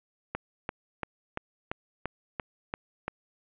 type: click train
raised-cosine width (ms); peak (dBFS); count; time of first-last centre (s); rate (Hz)
0.5; -16; 9; 0.35-3.08; 2.93
effects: resampled to 8000 Hz + 9-bit